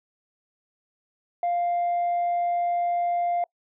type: tone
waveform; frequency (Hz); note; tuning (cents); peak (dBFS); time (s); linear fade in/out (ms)
sine; 698.5; F5; 0; -20; 1.43-3.44; 2
effects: noise-tail reverb RT60 0.1 s tail -26 dB re dry + tanh soft clip ceiling -20 dBFS